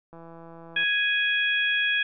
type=click train; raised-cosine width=1 ms; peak=-32 dBFS; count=118; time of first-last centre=0.13-0.835 s; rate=166 Hz
type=harmonic tone; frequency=830.6 Hz; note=G#5; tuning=in tune; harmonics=2 / 3 / 4; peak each=-24 / -26 / -28 dBFS; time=0.76-2.03 s; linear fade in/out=5 ms
effects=none